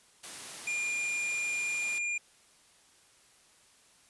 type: high-pass noise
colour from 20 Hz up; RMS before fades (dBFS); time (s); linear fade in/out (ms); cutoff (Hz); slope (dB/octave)
white; -43; 0.23-1.99; 10; 140; 12
type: tone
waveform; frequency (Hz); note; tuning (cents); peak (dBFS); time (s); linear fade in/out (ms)
square; 2409; D7; +43; -31; 0.67-2.18; 5
effects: white hiss -62 dBFS RMS until 4.09 s + resampled to 24000 Hz